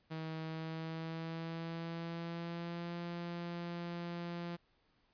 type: tone with pitch glide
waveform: sawtooth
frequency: 159.7 to 172.15 Hz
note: D#3 to F3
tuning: +45 to -25 cents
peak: -36 dBFS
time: 0.1-4.57 s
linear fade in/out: 20 ms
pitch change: +130 cents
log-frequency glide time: 0.43-2.97 s
effects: pink hiss -74 dBFS RMS until 5.13 s + resampled to 11025 Hz